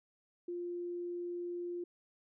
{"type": "tone", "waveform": "sine", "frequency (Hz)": 350, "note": "F4", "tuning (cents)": 4, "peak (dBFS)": -37, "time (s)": [0.48, 1.84], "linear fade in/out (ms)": 5, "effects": []}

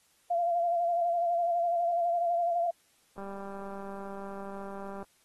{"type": "tone with vibrato", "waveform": "sine", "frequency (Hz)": 689, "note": "F5", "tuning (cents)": -24, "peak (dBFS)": -25, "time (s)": [0.3, 2.71], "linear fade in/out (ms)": 10, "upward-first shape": "sine", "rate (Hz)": 12, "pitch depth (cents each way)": 39}
{"type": "click train", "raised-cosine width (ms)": 1, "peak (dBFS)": -29, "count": 365, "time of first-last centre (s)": [3.18, 5.028], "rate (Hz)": 197}
{"effects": ["white hiss -67 dBFS RMS until 5.24 s", "AAC 32 kbps"]}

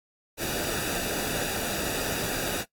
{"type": "noise with comb filter", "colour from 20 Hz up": "pink", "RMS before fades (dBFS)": -30, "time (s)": [0.37, 2.65], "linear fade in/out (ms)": 50, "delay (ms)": 0.94, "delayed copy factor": -0.65, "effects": ["noise-tail reverb RT60 0.1 s tail -18 dB re dry", "AAC 64 kbps"]}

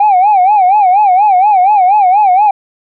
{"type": "tone with vibrato", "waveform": "sine", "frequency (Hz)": 784, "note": "G5", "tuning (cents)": 0, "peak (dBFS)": -3, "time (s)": [0, 2.51], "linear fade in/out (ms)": 5, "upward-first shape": "sine", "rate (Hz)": 4.2, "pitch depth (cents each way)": 150, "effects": ["tanh soft clip ceiling -2 dBFS"]}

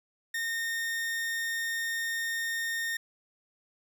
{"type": "tone", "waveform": "40% pulse", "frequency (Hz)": 1835, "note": "A#6", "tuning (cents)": -28, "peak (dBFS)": -29, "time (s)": [0.34, 2.97], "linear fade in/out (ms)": 5, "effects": []}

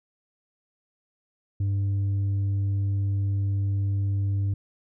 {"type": "tone with tanh clipping", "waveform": "sine", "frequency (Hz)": 99.1, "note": "G2", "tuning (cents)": 19, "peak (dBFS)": -23, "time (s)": [1.6, 4.54], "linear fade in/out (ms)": 5, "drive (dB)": 3, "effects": []}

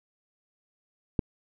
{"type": "click", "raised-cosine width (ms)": 3, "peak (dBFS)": -11, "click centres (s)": 1.192, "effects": []}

